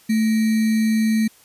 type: tone with sample-and-hold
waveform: sine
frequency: 220 Hz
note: A3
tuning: in tune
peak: -15 dBFS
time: 0.09-1.28 s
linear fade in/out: 10 ms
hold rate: 2100 Hz
effects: white hiss -52 dBFS RMS until 1.44 s + resampled to 32000 Hz